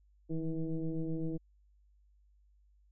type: tone with frequency modulation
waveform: sine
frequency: 159.1 Hz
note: D#3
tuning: 39 cents sharp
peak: -32 dBFS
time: 0.29-1.38 s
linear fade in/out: 20 ms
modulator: 163 Hz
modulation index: 1.5
effects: added 50 Hz sine -63 dBFS peak until 2.91 s